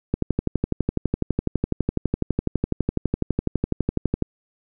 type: click train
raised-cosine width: 3 ms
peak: -7 dBFS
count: 50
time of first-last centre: 0.14-4.223 s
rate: 12 Hz
effects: none